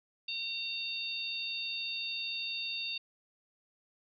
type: harmonic tone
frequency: 913 Hz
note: A#5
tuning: 36 cents flat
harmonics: 3 / 4 / 5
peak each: -38 / -39 / -40 dBFS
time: 0.28-2.98 s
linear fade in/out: 5 ms
effects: none